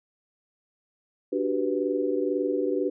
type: chord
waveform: sine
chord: G major seventh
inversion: second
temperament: equal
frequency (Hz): 293.7 / 370 / 392 / 493.9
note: D4 / F#4 / G4 / B4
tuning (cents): 0 / 0 / 0 / 0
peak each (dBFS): -29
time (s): 1.32-2.9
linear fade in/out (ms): 10
effects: none